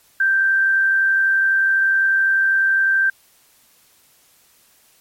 sine tone with amplitude modulation, 1568 Hz, G6, in tune, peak -12 dBFS, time 0.2-3.1 s, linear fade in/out 5 ms, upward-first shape sine, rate 91.9 Hz, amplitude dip 25%, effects white hiss -55 dBFS RMS until 5 s + MP3 64 kbps

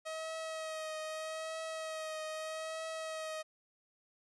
sawtooth tone with vibrato, 634 Hz, D#5, 32 cents sharp, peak -35 dBFS, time 0.05-3.43 s, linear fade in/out 20 ms, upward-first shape triangle, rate 0.8 Hz, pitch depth 27 cents each way, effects resampled to 24000 Hz

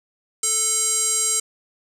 square tone with band-pass filter, 440 Hz, A4, in tune, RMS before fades -21 dBFS, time 0.43-1.4 s, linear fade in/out 5 ms, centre 7900 Hz, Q 6.7, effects none

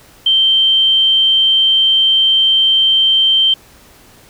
sine tone, 3130 Hz, G7, 3 cents flat, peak -8 dBFS, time 0.26-3.54 s, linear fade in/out 5 ms, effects pink hiss -44 dBFS RMS until 4.29 s

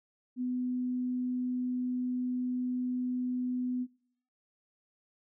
sine tone, 250.3 Hz, B3, 23 cents sharp, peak -30 dBFS, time 0.36-3.87 s, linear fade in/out 50 ms, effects noise-tail reverb RT60 0.6 s tail -20 dB re dry

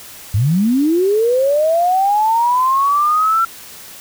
sine linear sweep, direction up, 91.7 to 1361 Hz, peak -11 dBFS, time 0.34-3.45 s, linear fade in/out 5 ms, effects white hiss -36 dBFS RMS until 4 s

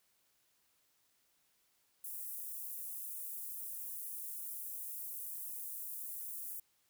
pink high-pass noise, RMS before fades -44 dBFS, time 2.04-6.6 s, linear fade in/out 5 ms, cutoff 11000 Hz, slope 24 dB/octave, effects white hiss -75 dBFS RMS until 6.89 s

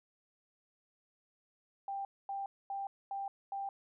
sine tone bursts, 790 Hz, G5, 13 cents sharp, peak -36 dBFS, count 5, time 1.88-3.69 s, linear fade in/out 2 ms, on 170 ms, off 240 ms, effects none

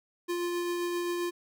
square tone with tremolo, 349.2 Hz, F4, in tune, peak -29 dBFS, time 0.28-1.31 s, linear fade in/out 20 ms, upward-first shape triangle, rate 7.6 Hz, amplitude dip 25%, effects none

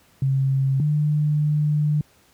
sine tone pair in turn, 134.9 / 149.81 Hz, C#3 / D3, -47 / +35 cents, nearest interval major second, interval 182 cents, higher second, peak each -17 dBFS, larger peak neither, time 0.22-0.8 / 0.8-2.01 s, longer second, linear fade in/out 2 ms, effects pink hiss -57 dBFS RMS until 2.33 s + high-pass 60 Hz 12 dB/octave

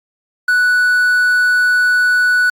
triangle tone with quantisation, 1480 Hz, F#6, in tune, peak -8 dBFS, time 0.48-2.5 s, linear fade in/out 5 ms, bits 6, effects AAC 64 kbps

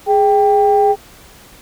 sine tone pair together, 415.3 / 787.4 Hz, G#4 / G5, 0 / +8 cents, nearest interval major seventh, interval 1108 cents, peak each -11 dBFS, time 0.06-0.96 s, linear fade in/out 50 ms, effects tanh soft clip ceiling -1 dBFS + pink hiss -42 dBFS RMS until 1.61 s

